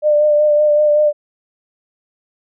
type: tone with vibrato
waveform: sine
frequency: 598 Hz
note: D5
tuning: 31 cents sharp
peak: -9 dBFS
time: 0.02-1.13 s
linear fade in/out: 50 ms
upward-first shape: sine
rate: 5.3 Hz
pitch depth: 22 cents each way
effects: none